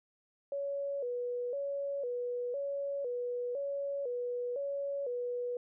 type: tone with vibrato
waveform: sine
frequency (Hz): 523.3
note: C5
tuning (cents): 0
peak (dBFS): -33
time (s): 0.52-5.57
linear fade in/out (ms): 2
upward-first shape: square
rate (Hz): 0.99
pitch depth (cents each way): 120
effects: none